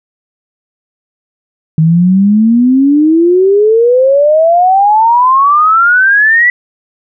sine exponential sweep, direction up, 155.56 to 1980 Hz, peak -4 dBFS, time 1.78-6.5 s, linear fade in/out 2 ms, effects none

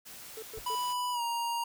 white noise, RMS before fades -47 dBFS, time 0.05-0.94 s, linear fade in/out 20 ms
triangle tone bursts, 440 Hz, A4, in tune, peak -38 dBFS, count 3, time 0.37-0.752 s, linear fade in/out 2 ms, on 54 ms, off 110 ms
brown noise with exponential decay, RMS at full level -41 dBFS, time 0.57-0.69 s, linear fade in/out 5 ms, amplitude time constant 26 ms
square tone with pitch glide, 987.8 to 937.8 Hz, B5 to A#5, 0 to +10 cents, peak -31 dBFS, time 0.66-1.64 s, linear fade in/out 5 ms, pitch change -90 cents, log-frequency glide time 1.12-1.22 s
effects none

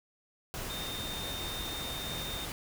sine tone in noise, 3651 Hz, A#7, 37 cents flat, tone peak -39 dBFS, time 0.7-2.45 s, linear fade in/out 0 ms, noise pink, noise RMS -39 dBFS, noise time 0.54-2.52 s, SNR -3 dB, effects none

